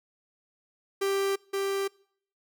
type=tone with echo; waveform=45% pulse; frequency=392.8 Hz; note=G4; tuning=4 cents sharp; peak=-25 dBFS; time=1.01-1.36 s; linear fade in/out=10 ms; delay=520 ms; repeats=1; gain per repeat=-2 dB; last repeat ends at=1.88 s; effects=noise-tail reverb RT60 0.6 s tail -25 dB re dry